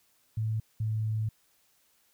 sine tone pair in turn, 110 / 109.24 Hz, A2 / A2, 0 / -12 cents, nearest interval unison, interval 12 cents, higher first, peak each -27 dBFS, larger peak neither, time 0.37-0.6 / 0.8-1.29 s, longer second, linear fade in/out 5 ms, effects white hiss -68 dBFS RMS until 2.13 s

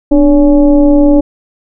sine tone with frequency modulation, 293.7 Hz, D4, in tune, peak -3 dBFS, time 0.11-1.21 s, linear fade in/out 10 ms, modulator 274 Hz, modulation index 0.88, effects none

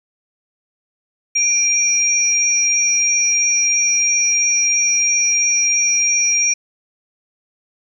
sine tone pair together, 2386 / 5701 Hz, D7 / F8, +27 / +35 cents, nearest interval octave + minor third, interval 1508 cents, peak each -19 / -14 dBFS, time 1.35-6.54 s, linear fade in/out 10 ms, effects 8-bit

